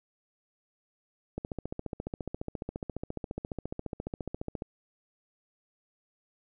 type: click train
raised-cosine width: 2 ms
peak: -21 dBFS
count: 48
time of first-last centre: 1.38-4.621 s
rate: 14.5 Hz
effects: none